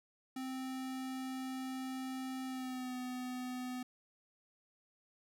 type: tone with pitch glide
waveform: square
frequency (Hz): 260.9 to 251.6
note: C4 to B3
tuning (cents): -5 to +32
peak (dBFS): -40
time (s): 0.36-3.83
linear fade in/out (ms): 5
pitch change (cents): -63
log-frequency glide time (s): 2.46-2.96
effects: none